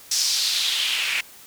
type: noise with band-pass filter sweep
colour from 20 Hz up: white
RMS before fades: -23 dBFS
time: 0.11-1.21 s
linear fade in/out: 5 ms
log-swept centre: 5700 to 2300 Hz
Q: 3.2
effects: white hiss -46 dBFS RMS until 1.46 s